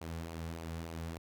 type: tone with flanger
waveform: sawtooth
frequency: 82.41 Hz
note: E2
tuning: in tune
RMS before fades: -42 dBFS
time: 0.01-1.18 s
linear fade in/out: 5 ms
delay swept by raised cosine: 0.54 to 3.24 ms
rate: 3.4 Hz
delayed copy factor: -0.5
effects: none